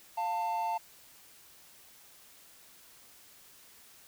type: tone pair together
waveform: triangle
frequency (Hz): 699.1 / 893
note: F5 / A5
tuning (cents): +2 / +25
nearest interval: major third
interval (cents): 423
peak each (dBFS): -34 / -29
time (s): 0.17-0.78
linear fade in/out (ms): 10
effects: white hiss -57 dBFS RMS until 4.07 s